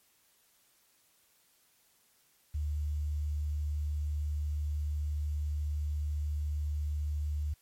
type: tone with quantisation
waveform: sine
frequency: 74.5 Hz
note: D2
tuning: 25 cents sharp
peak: -30 dBFS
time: 2.54-7.54 s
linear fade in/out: 10 ms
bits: 10
effects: white hiss -68 dBFS RMS until 7.61 s + MP3 64 kbps